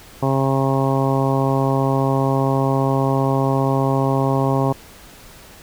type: harmonic tone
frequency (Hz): 135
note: C#3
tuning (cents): -45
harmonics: 1 / 2 / 3 / 4 / 5 / 6 / 7 / 8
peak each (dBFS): -19 / -22 / -24 / -25 / -26 / -27 / -27 / -28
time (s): 0.22-4.73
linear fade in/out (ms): 10
effects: pink hiss -43 dBFS RMS until 5.62 s